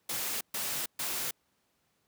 white noise bursts, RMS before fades -34 dBFS, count 3, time 0.09-1.31 s, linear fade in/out 5 ms, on 320 ms, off 130 ms, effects pink hiss -74 dBFS RMS until 2.07 s + high-pass 100 Hz 12 dB/octave

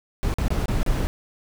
brown noise with dropouts, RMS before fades -22 dBFS, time 0.23-1.07 s, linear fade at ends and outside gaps 0 ms, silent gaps 0.34-0.385 / 0.482-0.504 / 0.658-0.682 / 0.831-0.863 s, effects none

